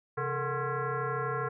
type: tone with frequency modulation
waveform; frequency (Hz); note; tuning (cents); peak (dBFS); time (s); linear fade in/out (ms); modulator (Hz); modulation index
sine; 466.2; A#4; 0; -29; 0.17-1.49; 10; 300; 3.7
effects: none